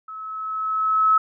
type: tone with level ramp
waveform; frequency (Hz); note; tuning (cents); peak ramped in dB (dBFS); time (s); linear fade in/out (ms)
sine; 1293; E6; -34; -33 to -12; 0.08-1.18; 5
effects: none